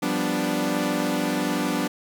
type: chord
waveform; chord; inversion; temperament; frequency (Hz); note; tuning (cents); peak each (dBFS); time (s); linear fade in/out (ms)
sawtooth; G dominant seventh; third; equal; 174.61 / 196 / 246.9 / 293.7; F3 / G3 / B3 / D4; 0 / 0 / 0 / 0; -27 / -26 / -24 / -22; 0.02-1.88; 10
effects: 9-bit